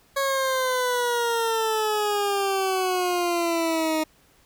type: exponential sweep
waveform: 20% pulse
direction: down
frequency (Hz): 553 to 311.1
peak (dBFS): -17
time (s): 0.16-4.04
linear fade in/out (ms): 10
effects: pink hiss -59 dBFS RMS until 4.45 s